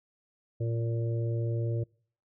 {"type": "harmonic tone", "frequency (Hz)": 115.6, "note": "A#2", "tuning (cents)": -14, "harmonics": [1, 3, 4, 5], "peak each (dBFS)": [-28, -38, -40, -42], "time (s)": [0.6, 1.84], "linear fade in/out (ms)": 10, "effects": ["noise-tail reverb RT60 0.5 s tail -25 dB re dry"]}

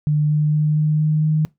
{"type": "tone with pitch steps", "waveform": "sine", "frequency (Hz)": [150, 150.96, 151.92, 152.89, 153.86, 154.84], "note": ["D3", "D3", "D#3", "D#3", "D#3", "D#3"], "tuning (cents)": [37, 48, -41, -30, -19, -8], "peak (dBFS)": -14, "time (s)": [0.07, 1.45], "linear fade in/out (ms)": 0, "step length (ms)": 230, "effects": ["noise-tail reverb RT60 0.2 s tail -23 dB re dry"]}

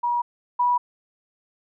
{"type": "tone pair in turn", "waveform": "sine", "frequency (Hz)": [960, 976.2], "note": ["B5", "B5"], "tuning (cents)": [-49, -20], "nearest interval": "unison", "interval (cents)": 29, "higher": "second", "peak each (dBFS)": [-20, -17], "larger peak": "second", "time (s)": [[0.03, 0.22], [0.59, 0.78]], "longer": "neither", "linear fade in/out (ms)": 10, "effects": []}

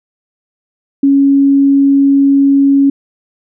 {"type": "tone", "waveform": "sine", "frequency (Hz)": 277.2, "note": "C#4", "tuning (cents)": 0, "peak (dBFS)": -5, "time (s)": [1.03, 2.9], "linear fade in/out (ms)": 5, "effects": []}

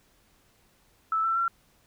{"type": "tone with pitch steps", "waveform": "sine", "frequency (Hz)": [1313, 1337.5, 1362.4], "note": ["E6", "E6", "F6"], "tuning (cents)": [-7, 25, -43], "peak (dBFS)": -23, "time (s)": [1.12, 1.48], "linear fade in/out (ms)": 2, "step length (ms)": 120, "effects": ["pink hiss -64 dBFS RMS until 1.86 s"]}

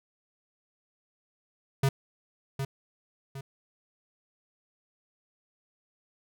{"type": "tone with echo", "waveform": "square", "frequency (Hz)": 136.2, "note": "C#3", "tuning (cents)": -30, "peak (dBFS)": -22, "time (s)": [1.83, 1.89], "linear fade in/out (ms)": 5, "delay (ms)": 760, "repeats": 2, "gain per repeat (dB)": -8, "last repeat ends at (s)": 3.41, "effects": []}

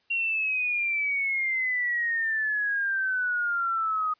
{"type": "exponential sweep", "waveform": "sine", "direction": "down", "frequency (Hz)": [2761, 1244], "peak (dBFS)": -24, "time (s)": [0.1, 4.14], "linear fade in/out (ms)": 10, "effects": ["white hiss -68 dBFS RMS until 4.19 s", "resampled to 11025 Hz"]}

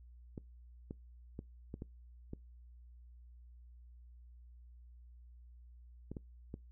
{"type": "clicks", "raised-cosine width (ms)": 3, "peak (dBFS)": -30, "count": 9, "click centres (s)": [0.378, 0.909, 1.391, 1.741, 1.821, 2.334, 6.116, 6.168, 6.541], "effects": ["noise-tail reverb RT60 0.2 s tail -24 dB re dry", "added 60 Hz sine -54 dBFS peak until 6.71 s"]}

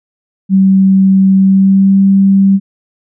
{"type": "tone with pitch glide", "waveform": "sine", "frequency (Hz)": [192, 195.13], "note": ["G3", "G3"], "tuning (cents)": [-36, -8], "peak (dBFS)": -4, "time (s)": [0.49, 2.6], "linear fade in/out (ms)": 50, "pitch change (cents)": 28, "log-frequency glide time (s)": [1.37, 2], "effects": []}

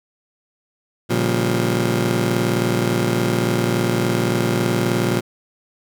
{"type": "chord", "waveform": "20% pulse", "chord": "G half-diminished seventh", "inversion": "first", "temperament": "just", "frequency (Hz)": [117.6, 141.12, 176.4, 196], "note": ["Bb2", "Db3", "F3", "G3"], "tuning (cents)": [16, 31, 18, 0], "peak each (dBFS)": [-16, -21, -18, -21], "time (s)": [1.09, 5.21], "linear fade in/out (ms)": 20, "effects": []}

